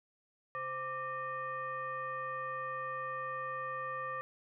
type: tone with frequency modulation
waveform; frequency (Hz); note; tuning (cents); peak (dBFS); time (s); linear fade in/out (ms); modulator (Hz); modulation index
sine; 1176; D6; +2; -36; 0.55-4.21; 0; 655; 0.93
effects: none